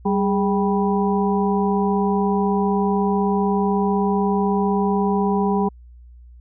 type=harmonic tone with a mistuned harmonic; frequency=196 Hz; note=G3; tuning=in tune; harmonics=1 / 2 / 4 / 5; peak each=-19 / -22 / -25 / -26 dBFS; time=0.05-5.69 s; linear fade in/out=10 ms; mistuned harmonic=2; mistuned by=+80 cents; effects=added 60 Hz sine -41 dBFS peak until 6.4 s